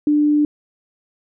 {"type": "tone", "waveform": "sine", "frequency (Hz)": 296.8, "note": "D4", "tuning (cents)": 18, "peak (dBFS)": -12, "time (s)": [0.07, 0.45], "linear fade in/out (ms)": 2, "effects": []}